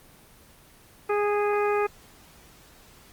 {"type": "harmonic tone", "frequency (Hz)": 413, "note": "G#4", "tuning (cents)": -10, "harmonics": [1, 2, 3, 4, 5, 6], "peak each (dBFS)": [-23, -29, -30, -36, -38, -36], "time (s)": [1.09, 1.87], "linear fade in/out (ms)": 10, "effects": ["pink hiss -53 dBFS RMS until 3.12 s", "Opus 24 kbps"]}